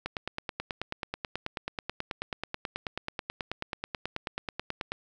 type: click train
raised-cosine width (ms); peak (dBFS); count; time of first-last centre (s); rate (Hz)
0.3; -16; 46; 0.06-4.92; 9.26
effects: none